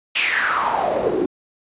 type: noise with band-pass filter sweep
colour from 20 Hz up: pink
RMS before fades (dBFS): -20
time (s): 0.15-1.26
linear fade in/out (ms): 10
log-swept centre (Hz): 2800 to 310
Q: 5.8
effects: resampled to 8000 Hz